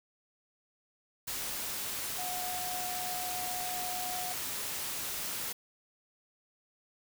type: tone in noise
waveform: sine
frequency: 727 Hz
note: F#5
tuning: 31 cents flat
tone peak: -38 dBFS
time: 2.18-4.33 s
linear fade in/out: 10 ms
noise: white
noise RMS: -37 dBFS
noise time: 1.27-5.53 s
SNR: -4 dB
effects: none